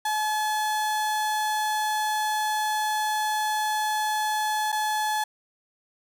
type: tone with dropouts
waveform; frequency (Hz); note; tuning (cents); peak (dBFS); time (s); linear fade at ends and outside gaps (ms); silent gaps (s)
35% pulse; 856; A5; -48; -22; 0.05-5.24; 5; 4.72-4.725
effects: none